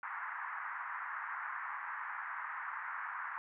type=band-pass noise; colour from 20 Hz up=pink; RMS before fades=-42 dBFS; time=0.03-3.38 s; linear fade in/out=0 ms; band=940 to 1900 Hz; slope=48 dB/octave; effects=none